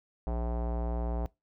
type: tone with low-pass filter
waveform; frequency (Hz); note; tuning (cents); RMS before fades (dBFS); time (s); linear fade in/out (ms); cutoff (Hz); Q
square; 58.9; A#1; +19; -32; 0.27-1.26; 0; 750; 2.5
effects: noise-tail reverb RT60 0.2 s tail -22 dB re dry